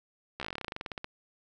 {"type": "slowing click train", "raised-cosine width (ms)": 0.3, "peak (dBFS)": -20, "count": 20, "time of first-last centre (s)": [0.4, 1.044], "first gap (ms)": 14, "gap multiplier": 1.09, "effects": []}